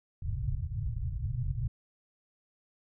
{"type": "low-pass noise", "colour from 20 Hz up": "white", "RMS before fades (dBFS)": -33, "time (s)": [0.22, 1.68], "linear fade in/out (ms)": 5, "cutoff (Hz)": 140, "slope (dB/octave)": 96, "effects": []}